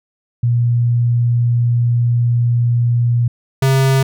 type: tone pair in turn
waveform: sine / square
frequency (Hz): 119.5 / 134.13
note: A#2 / C3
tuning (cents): +43 / +43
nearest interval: major second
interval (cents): 200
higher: second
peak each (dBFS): -11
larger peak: neither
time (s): 0.43-3.28 / 3.62-4.03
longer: first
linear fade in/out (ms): 5
effects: none